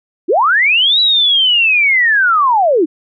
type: linear two-way sweep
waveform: sine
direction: up then down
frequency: 280 to 3951 to 280 Hz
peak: -8 dBFS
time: 0.28-2.86 s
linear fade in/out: 20 ms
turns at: 1 s
effects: none